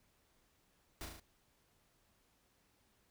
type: noise with echo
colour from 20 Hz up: pink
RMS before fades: -45 dBFS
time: 1.01-1.05 s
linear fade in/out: 0 ms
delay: 37 ms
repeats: 4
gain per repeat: -3 dB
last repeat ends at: 1.198 s
effects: pink hiss -74 dBFS RMS until 3.1 s